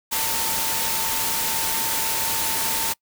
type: tone in noise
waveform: sine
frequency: 901 Hz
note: A5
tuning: 41 cents sharp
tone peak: -31 dBFS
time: 0.11-2.94 s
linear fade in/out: 20 ms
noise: white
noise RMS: -24 dBFS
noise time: 0.11-2.94 s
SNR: -10 dB
effects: noise-tail reverb RT60 0.1 s tail -25 dB re dry